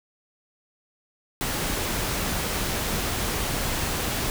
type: noise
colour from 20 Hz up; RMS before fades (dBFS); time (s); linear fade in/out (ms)
pink; -27; 1.41-4.3; 0
effects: none